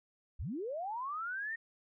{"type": "linear sweep", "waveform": "sine", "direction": "up", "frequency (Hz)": [38.89, 1864.7], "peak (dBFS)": -36, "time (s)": [0.39, 1.56], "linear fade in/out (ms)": 10, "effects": []}